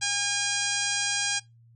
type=harmonic tone; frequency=811 Hz; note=G#5; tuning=41 cents flat; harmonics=1 / 2 / 3 / 4 / 5 / 6 / 7 / 8 / 9 / 10; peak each=-38 / -32 / -34 / -33 / -37 / -33 / -35 / -35 / -37 / -34 dBFS; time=0.01-1.4 s; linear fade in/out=20 ms; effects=noise-tail reverb RT60 0.2 s tail -22 dB re dry + added 116 Hz sine -53 dBFS peak until 1.75 s